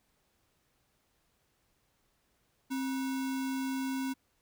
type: tone with sample-and-hold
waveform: sine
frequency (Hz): 265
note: C4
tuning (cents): +22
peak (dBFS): -31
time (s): 2.7-4.14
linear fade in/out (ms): 20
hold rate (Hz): 1225
effects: pink hiss -74 dBFS RMS until 4.41 s